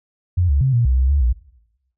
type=tone with pitch steps; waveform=sine; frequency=88.9 / 70.5 / 132.8 / 119 / 63.7 / 64.8 / 71.3 / 59.9 Hz; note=F2 / C#2 / C3 / A#2 / C2 / C2 / C#2 / A#1; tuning=+31 / +30 / +26 / +36 / -46 / -16 / +49 / +48 cents; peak=-13 dBFS; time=0.37-1.33 s; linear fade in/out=10 ms; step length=120 ms; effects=noise-tail reverb RT60 0.9 s tail -20 dB re dry